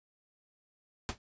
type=noise with exponential decay; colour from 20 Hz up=pink; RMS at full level=-30 dBFS; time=1.09-1.18 s; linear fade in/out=0 ms; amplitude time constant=19 ms; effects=resampled to 16000 Hz